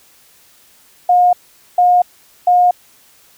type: tone bursts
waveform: sine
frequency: 716 Hz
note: F5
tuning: 43 cents sharp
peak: -7 dBFS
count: 3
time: 1.09-2.71 s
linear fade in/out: 5 ms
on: 240 ms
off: 450 ms
effects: white hiss -49 dBFS RMS until 3.37 s